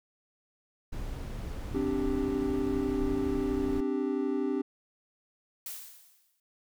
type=noise; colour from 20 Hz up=brown; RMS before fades=-37 dBFS; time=0.92-3.81 s; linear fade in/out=10 ms
type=chord; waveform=triangle; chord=C suspended second; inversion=none; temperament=equal; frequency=261.6 / 293.7 / 392 Hz; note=C4 / D4 / G4; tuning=0 / 0 / 0 cents; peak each=-30 dBFS; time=1.74-4.62 s; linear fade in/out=10 ms
type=noise with exponential decay; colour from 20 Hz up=blue; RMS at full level=-37 dBFS; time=5.66-6.4 s; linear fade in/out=2 ms; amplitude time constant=160 ms
effects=none